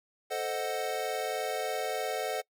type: chord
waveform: square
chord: A diminished seventh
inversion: none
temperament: equal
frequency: 440 / 523.3 / 622.3 / 740 Hz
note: A4 / C5 / Eb5 / Gb5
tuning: 0 / 0 / 0 / 0 cents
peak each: -37 / -38 / -38 / -36 dBFS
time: 0.3-2.42 s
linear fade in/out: 20 ms
effects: noise-tail reverb RT60 0.1 s tail -24 dB re dry